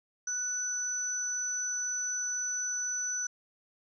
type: tone pair together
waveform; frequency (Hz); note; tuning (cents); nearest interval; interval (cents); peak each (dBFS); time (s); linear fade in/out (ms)
sine; 1480 / 5978; F#6 / F#8; 0 / +17; 2 octaves; 2417; -39 / -31; 0.27-3.27; 5
effects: none